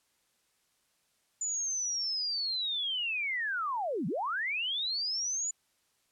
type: linear two-way sweep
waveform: sine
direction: down then up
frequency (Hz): 7040 to 144.5 to 7040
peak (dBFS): -30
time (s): 1.41-5.51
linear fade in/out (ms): 5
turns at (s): 4.07
effects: white hiss -73 dBFS RMS until 6.11 s + low-pass 11000 Hz 12 dB/octave